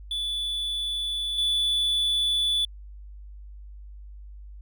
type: tone pair in turn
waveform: triangle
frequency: 3462 / 3462 Hz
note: A7 / A7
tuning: -29 / -29 cents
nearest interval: unison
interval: 0 cents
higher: neither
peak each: -25 / -20 dBFS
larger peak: second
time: 0.11-1.38 / 1.38-2.65 s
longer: neither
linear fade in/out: 2 ms
effects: added 50 Hz sine -40 dBFS peak until 4.61 s